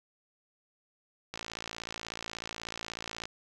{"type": "click train", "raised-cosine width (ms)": 0.2, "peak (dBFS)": -20, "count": 109, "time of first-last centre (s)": [1.34, 3.255], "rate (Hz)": 56.4, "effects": []}